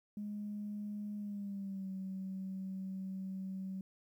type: tone with pitch glide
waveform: sine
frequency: 207.5 to 190.28 Hz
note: G#3 to F#3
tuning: -1 to +49 cents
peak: -38 dBFS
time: 0.17-3.81 s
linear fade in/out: 2 ms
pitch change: -150 cents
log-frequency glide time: 1.17-1.9 s
effects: tanh soft clip ceiling -34 dBFS + 12-bit